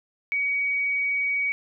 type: tone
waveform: sine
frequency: 2258 Hz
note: C#7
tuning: 31 cents sharp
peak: -22 dBFS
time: 0.32-1.52 s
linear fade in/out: 0 ms
effects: none